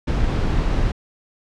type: noise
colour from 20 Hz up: brown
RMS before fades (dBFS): -19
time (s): 0.07-0.92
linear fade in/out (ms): 10
effects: low-pass 5000 Hz 12 dB/octave